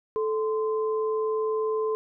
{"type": "tone pair together", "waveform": "sine", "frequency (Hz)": [435.9, 1035.9], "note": ["A4", "C6"], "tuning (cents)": [-16, -18], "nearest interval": "octave + minor third", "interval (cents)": 1498, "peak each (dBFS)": [-24, -33], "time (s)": [0.16, 1.95], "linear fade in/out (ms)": 0, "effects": []}